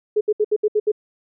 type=tone bursts; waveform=sine; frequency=423.3 Hz; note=G#4; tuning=33 cents sharp; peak=-14 dBFS; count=7; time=0.16-0.918 s; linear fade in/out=10 ms; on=50 ms; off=68 ms; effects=none